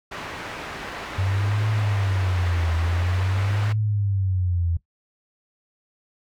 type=low-pass noise; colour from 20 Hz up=white; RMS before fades=-34 dBFS; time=0.11-3.73 s; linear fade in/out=10 ms; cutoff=1900 Hz; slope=12 dB/octave
type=tone with vibrato; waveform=sine; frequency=94 Hz; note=F#2; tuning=28 cents sharp; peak=-20 dBFS; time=1.18-4.77 s; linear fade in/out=5 ms; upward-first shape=triangle; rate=0.48 Hz; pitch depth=240 cents each way
effects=noise-tail reverb RT60 0.1 s tail -17 dB re dry